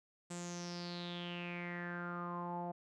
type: tone with low-pass filter sweep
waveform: sawtooth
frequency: 174.61 Hz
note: F3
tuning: in tune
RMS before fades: -43 dBFS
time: 0.3-2.72 s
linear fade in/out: 10 ms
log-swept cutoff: 7900 to 750 Hz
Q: 7.3
effects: none